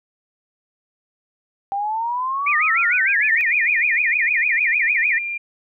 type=exponential sweep; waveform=sine; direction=up; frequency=784 to 1873 Hz; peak=-20 dBFS; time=1.72-3.41 s; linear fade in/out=0 ms
type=tone with vibrato; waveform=sine; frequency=2120 Hz; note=C7; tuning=22 cents sharp; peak=-16 dBFS; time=2.46-5.19 s; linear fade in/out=10 ms; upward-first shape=sine; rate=6.6 Hz; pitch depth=290 cents each way
type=tone with pitch glide; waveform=sine; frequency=2413 to 2391 Hz; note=D7 to D7; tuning=+46 to +30 cents; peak=-23 dBFS; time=3.46-5.38 s; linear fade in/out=10 ms; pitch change=-16 cents; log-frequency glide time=4.45-4.54 s
effects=none